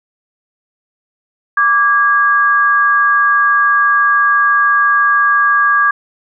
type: tone pair together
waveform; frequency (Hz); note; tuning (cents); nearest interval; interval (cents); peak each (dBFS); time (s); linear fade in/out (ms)
sine; 1166 / 1640; D6 / G#6; -13 / -22; tritone; 591; -11; 1.57-5.91; 5
effects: none